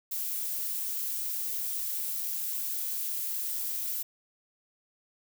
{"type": "noise", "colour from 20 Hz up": "violet", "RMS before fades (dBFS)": -33, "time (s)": [0.11, 4.03], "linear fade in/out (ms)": 10, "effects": []}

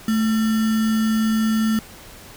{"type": "tone with sample-and-hold", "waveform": "sine", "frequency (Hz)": 220, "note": "A3", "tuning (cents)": 0, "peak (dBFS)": -16, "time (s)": [0.08, 1.79], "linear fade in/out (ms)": 2, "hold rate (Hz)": 1575, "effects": ["pink hiss -42 dBFS RMS until 2.36 s"]}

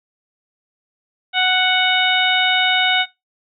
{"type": "harmonic tone", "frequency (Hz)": 740, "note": "F#5", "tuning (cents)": 0, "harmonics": [1, 2, 3, 4, 5], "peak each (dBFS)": [-20, -20, -20, -20, -20], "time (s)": [1.33, 3.06], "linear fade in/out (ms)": 50, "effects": ["noise-tail reverb RT60 0.2 s tail -20 dB re dry"]}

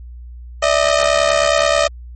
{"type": "ring-modulated tone", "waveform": "sawtooth", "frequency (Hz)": 618, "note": "D#5", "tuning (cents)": -12, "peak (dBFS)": -5, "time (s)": [0.62, 1.88], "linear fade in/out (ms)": 10, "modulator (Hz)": 34.7, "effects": ["added 60 Hz sine -31 dBFS peak until 2.15 s", "MP3 32 kbps"]}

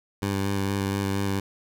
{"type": "tone with vibrato", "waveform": "15% pulse", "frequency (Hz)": 98.6, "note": "G2", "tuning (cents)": 11, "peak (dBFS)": -18, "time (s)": [0.22, 1.4], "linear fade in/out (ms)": 5, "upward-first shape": "square", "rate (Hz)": 4.3, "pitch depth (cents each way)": 14, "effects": []}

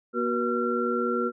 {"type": "tone cluster", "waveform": "sine", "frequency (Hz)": [240.1, 370.2, 479.7, 1366], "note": ["B3", "F#4", "A#4", "F6"], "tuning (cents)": [-49, 1, 50, -39], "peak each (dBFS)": -29, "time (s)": [0.13, 1.32], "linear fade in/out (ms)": 50, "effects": []}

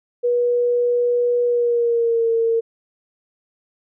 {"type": "tone with pitch glide", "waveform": "sine", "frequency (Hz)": [484.3, 457.1], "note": ["B4", "A#4"], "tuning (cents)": [-34, -34], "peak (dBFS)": -15, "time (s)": [0.23, 2.61], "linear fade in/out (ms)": 20, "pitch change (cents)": -100, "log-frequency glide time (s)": [1.44, 2.29], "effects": []}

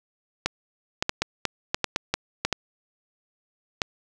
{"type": "clicks", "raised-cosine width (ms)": 0.2, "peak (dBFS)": -5, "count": 12, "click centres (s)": [0.46, 1.025, 1.094, 1.22, 1.453, 1.745, 1.843, 1.961, 2.14, 2.45, 2.527, 3.818], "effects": []}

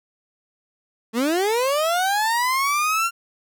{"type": "linear sweep", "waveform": "30% pulse", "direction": "up", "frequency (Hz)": [215.2, 1387], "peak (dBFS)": -16, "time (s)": [1.13, 3.11], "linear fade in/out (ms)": 50, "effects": []}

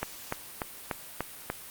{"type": "click train", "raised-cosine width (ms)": 0.5, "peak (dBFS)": -14, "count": 6, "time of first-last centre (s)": [0.03, 1.501], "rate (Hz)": 3.4, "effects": ["white hiss -45 dBFS RMS until 1.7 s", "Opus 48 kbps"]}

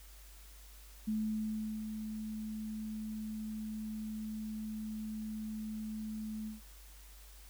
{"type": "tone with ADSR envelope", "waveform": "sine", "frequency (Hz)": 216.3, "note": "A3", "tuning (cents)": -29, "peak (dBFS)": -31, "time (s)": [1.07, 6.61], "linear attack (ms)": 13, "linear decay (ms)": 750, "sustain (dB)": -7, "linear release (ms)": 140, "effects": ["added 50 Hz sine -53 dBFS peak until 7.49 s", "white hiss -59 dBFS RMS until 7.49 s"]}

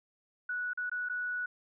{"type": "tone with dropouts", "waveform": "sine", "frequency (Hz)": 1472, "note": "F#6", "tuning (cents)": -9, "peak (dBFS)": -32, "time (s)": [0.49, 1.46], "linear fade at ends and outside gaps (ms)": 5, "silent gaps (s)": [[0.734, 0.774], [0.897, 0.915], [1.088, 1.096]], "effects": []}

